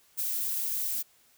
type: noise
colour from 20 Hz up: violet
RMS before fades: -31 dBFS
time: 0.17-1.03 s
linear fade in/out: 20 ms
effects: white hiss -63 dBFS RMS until 1.37 s